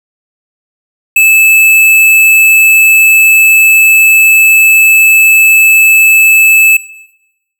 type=tone; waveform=square; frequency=2616 Hz; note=E7; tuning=14 cents flat; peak=-3 dBFS; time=1.16-6.77 s; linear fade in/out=5 ms; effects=noise-tail reverb RT60 0.9 s tail -17 dB re dry